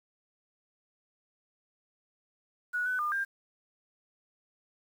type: tone with pitch steps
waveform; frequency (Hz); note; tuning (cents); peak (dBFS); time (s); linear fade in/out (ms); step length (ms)
sine; 1464 / 1500 / 1206 / 1595; F#6 / F#6 / D6 / G6; -19 / +23 / +46 / +30; -28; 2.73-3.25; 20; 130
effects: 9-bit